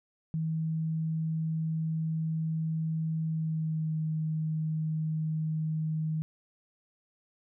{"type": "tone with pitch glide", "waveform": "sine", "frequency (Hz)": [160, 157.16], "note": ["D#3", "D#3"], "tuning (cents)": [49, 18], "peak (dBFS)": -28, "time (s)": [0.34, 6.22], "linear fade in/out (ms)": 0, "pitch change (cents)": -31, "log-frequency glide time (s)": [3.25, 3.97], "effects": []}